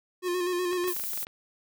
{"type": "tone with vibrato", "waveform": "square", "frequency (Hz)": 357.9, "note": "F4", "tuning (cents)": 42, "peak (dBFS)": -27, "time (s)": [0.22, 0.94], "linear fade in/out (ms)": 50, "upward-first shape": "square", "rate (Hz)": 8.1, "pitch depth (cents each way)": 31}
{"type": "clicks", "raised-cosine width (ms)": 0.3, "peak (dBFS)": -25, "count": 10, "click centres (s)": [0.731, 0.842, 0.879, 0.965, 0.998, 1.038, 1.134, 1.176, 1.229, 1.269]}
{"type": "noise", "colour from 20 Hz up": "violet", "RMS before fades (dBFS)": -33, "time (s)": [0.87, 1.25], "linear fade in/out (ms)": 10}
{"effects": []}